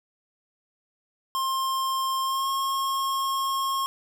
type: tone with pitch glide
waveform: square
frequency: 1061 to 1080.8 Hz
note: C6 to C#6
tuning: +24 to -44 cents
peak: -25 dBFS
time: 1.35-3.86 s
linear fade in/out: 0 ms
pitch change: +32 cents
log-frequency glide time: 2.22-2.5 s
effects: none